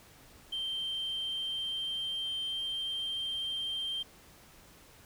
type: tone with pitch glide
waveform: sine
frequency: 3136 to 3158 Hz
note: G7 to G7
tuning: 0 to +12 cents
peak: -31 dBFS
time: 0.52-4.03 s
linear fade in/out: 10 ms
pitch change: +12 cents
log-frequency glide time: 1.06-3.15 s
effects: tanh soft clip ceiling -30 dBFS + pink hiss -57 dBFS RMS until 5.05 s